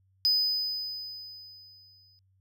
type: tone with exponential decay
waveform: triangle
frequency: 5000 Hz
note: D#8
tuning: 8 cents sharp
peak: -19 dBFS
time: 0.25-2.19 s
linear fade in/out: 0 ms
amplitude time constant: 420 ms
effects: added 95 Hz sine -64 dBFS peak until 2.4 s